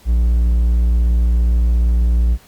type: tone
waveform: triangle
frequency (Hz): 58.6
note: A#1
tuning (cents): +10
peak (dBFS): -9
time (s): 0.05-2.38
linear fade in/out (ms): 50
effects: pink hiss -48 dBFS RMS until 2.47 s + Opus 48 kbps